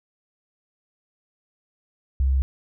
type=tone; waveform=sine; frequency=66.6 Hz; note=C2; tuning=31 cents sharp; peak=-17 dBFS; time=2.2-2.42 s; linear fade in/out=0 ms; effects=none